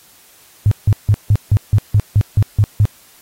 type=tone bursts; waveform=sine; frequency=103.8 Hz; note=G#2; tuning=in tune; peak=-7 dBFS; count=11; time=0.66-2.854 s; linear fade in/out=0 ms; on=54 ms; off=160 ms; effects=white hiss -47 dBFS RMS until 3.21 s + AAC 48 kbps